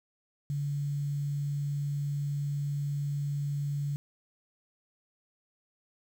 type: tone with quantisation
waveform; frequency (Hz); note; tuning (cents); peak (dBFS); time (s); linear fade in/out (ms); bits
sine; 143.4; D3; -41; -29; 0.5-3.96; 0; 9
effects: none